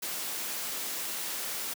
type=noise; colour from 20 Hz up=white; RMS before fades=-35 dBFS; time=0.02-1.74 s; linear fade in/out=10 ms; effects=high-pass 200 Hz 12 dB/octave